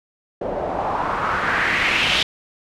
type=noise with low-pass filter sweep; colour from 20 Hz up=white; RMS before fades=-21 dBFS; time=0.41-2.23 s; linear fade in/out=5 ms; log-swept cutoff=540 to 3300 Hz; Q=3; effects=none